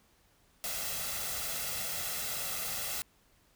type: noise with comb filter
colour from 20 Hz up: white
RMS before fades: -36 dBFS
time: 0.64-3.02 s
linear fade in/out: 0 ms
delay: 1.5 ms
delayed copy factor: +0.6
effects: pink hiss -67 dBFS RMS until 3.55 s